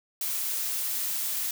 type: noise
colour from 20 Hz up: blue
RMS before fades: -30 dBFS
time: 0.21-1.51 s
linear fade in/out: 2 ms
effects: none

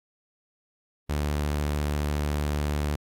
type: tone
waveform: sawtooth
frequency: 73.8 Hz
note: D2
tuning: 9 cents sharp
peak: -21 dBFS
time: 1.09-2.96 s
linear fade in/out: 10 ms
effects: AAC 64 kbps

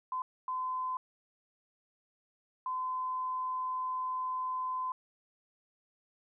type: tone bursts at uneven times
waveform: sine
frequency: 1023 Hz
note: C6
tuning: 39 cents flat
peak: -32 dBFS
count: 3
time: 0.12-0.22 / 0.48-0.97 / 2.66-4.92 s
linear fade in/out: 2 ms
effects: none

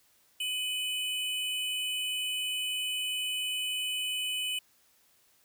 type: tone pair together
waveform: square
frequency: 2515 / 2988 Hz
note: D#7 / F#7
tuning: +18 / +16 cents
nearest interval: minor third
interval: 298 cents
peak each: -38 / -32 dBFS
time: 0.4-4.59 s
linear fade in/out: 5 ms
effects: white hiss -66 dBFS RMS until 5.44 s

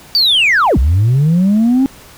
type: linear two-way sweep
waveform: sine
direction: down then up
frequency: 4701 to 58.27 to 273 Hz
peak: -6 dBFS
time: 0.15-1.86 s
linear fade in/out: 0 ms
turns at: 0.78 s
effects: tanh soft clip ceiling -6 dBFS + pink hiss -39 dBFS RMS until 2.17 s

